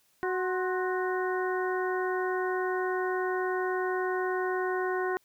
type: harmonic tone with a mistuned harmonic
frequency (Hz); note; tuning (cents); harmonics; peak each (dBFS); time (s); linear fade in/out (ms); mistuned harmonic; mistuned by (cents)
370; F#4; 0; 1 / 2 / 3 / 4 / 5; -29 / -35 / -36 / -36 / -39; 0.23-5.17; 0; 3; -74
effects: white hiss -68 dBFS RMS until 5.24 s